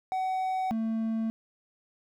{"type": "tone pair in turn", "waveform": "triangle", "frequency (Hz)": [752, 223.6], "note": ["F#5", "A3"], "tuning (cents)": [28, 28], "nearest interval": "octave + major sixth", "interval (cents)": 2100, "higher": "first", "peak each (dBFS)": -25, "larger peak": "neither", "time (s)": [[0.12, 0.71], [0.71, 1.3]], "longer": "neither", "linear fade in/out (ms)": 0, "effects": []}